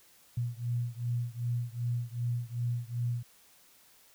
sine beating tone pair, 119 / 121.6 Hz, A#2 / B2, +36 / -26 cents, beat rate 2.6 Hz, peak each -33 / -34 dBFS, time 0.37-3.23 s, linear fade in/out 5 ms, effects white hiss -61 dBFS RMS until 4.14 s

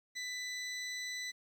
20% pulse tone, 1992 Hz, B6, 14 cents sharp, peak -33 dBFS, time 0.15-1.32 s, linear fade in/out 20 ms, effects low-pass 9000 Hz 12 dB/octave + 11-bit

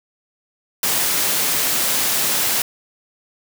white high-pass noise, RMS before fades -19 dBFS, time 0.83-2.62 s, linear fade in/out 2 ms, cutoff 120 Hz, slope 12 dB/octave, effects none

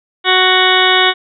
harmonic tone with a mistuned harmonic, 370.6 Hz, F#4, 3 cents sharp, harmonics 1 / 2 / 3 / 4 / 5 / 6 / 8 / 9 / 10, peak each -17 / -17 / -17 / -17 / -17 / -17 / -17 / -17 / -17 dBFS, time 0.24-1.14 s, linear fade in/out 50 ms, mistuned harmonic 9, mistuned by +19 cents, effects none

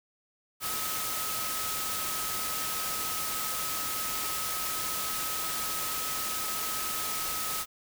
sine tone in noise, 1277 Hz, D#6, 45 cents sharp, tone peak -38 dBFS, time 0.6-7.66 s, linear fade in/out 50 ms, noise white, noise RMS -33 dBFS, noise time 0.6-7.66 s, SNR -8 dB, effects none

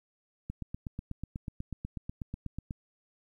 click train, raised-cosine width 5 ms, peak -24 dBFS, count 19, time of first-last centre 0.5-2.709 s, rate 8.15 Hz, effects 11-bit

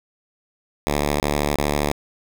5% pulse tone bursts, 73.2 Hz, D2, 5 cents flat, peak -8 dBFS, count 3, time 0.87-1.916 s, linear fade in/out 0 ms, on 330 ms, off 28 ms, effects none

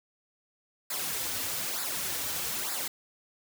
white noise with flanger, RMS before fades -33 dBFS, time 0.9-2.88 s, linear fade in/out 5 ms, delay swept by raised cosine 0.33 to 5.73 ms, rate 1.1 Hz, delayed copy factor -0.7, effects none

